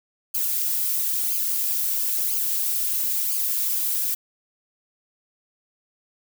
violet noise with flanger, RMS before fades -24 dBFS, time 0.34-4.15 s, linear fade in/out 10 ms, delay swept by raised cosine 0.52 to 5.72 ms, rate 1 Hz, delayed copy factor -0.75, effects none

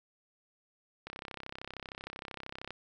click train, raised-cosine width 0.3 ms, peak -25 dBFS, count 55, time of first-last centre 1.07-2.706 s, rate 33 Hz, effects none

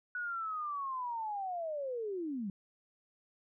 sine linear sweep, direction down, 1478 to 184.2 Hz, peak -35 dBFS, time 0.15-2.5 s, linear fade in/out 2 ms, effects none

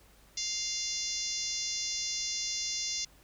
harmonic tone, 698.5 Hz, F5, in tune, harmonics 3 / 4 / 5 / 6 / 7 / 8 / 9 / 10, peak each -45 / -46 / -42 / -42 / -38 / -37 / -38 / -43 dBFS, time 0.37-3.05 s, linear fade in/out 5 ms, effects added 50 Hz sine -61 dBFS peak until 3.23 s + pink hiss -61 dBFS RMS until 3.23 s

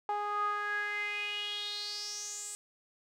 sawtooth tone with band-pass filter sweep, 413.7 Hz, G#4, 7 cents flat, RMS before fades -36 dBFS, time 0.09-2.55 s, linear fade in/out 0 ms, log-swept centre 910 to 8200 Hz, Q 6.6, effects none

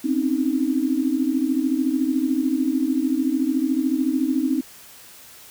sine tone cluster, 257.9 / 271.5 / 312 Hz, C4 / C#4 / D#4, -25 / -36 / +5 cents, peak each -23 dBFS, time 0.04-4.61 s, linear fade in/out 10 ms, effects white hiss -45 dBFS RMS until 5.5 s

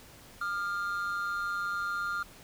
triangle tone pair together, 1210.9 / 1396.9 Hz, D#6 / F6, -47 / 0 cents, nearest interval major second, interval 247 cents, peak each -34 / -30 dBFS, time 0.41-2.23 s, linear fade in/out 5 ms, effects pink hiss -53 dBFS RMS until 2.43 s

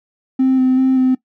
triangle tone with vibrato, 259.9 Hz, C4, 11 cents flat, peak -7 dBFS, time 0.39-1.15 s, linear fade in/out 10 ms, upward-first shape square, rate 2.6 Hz, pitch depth 14 cents each way, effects noise-tail reverb RT60 0.1 s tail -21 dB re dry + tanh soft clip ceiling -7 dBFS

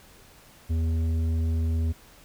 triangle tone with tanh clipping, 81.4 Hz, E2, 21 cents flat, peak -24 dBFS, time 0.69-1.93 s, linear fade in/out 20 ms, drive 13 dB, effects pink hiss -53 dBFS RMS until 2.24 s

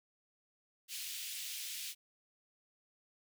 pink high-pass noise, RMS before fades -43 dBFS, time 0.88-1.95 s, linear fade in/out 50 ms, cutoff 2600 Hz, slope 24 dB/octave, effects none

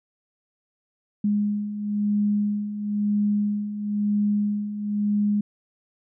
sine beating tone pair, 206.1 / 207.1 Hz, G#3 / G#3, -13 / -5 cents, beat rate 1 Hz, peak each -28 / -22 dBFS, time 1.24-5.41 s, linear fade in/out 5 ms, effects none

